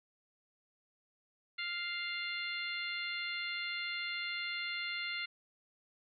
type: harmonic tone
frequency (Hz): 698.5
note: F5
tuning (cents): 0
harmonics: 2 / 3 / 4 / 5 / 6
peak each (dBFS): -44 / -39 / -43 / -46 / -45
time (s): 1.58-5.26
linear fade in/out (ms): 10
effects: none